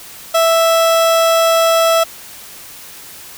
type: tone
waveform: 30% pulse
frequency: 659.3 Hz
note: E5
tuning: in tune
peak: -7 dBFS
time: 0.34-2.04 s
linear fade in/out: 10 ms
effects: white hiss -35 dBFS RMS until 3.37 s